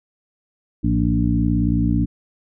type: harmonic tone with a mistuned harmonic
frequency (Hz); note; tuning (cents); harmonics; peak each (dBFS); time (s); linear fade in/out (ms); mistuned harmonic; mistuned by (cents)
58.27; A#1; 0; 1 / 2 / 3 / 4 / 5; -22 / -22 / -22 / -22 / -22; 0.83-2.06; 20; 2; -70
effects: none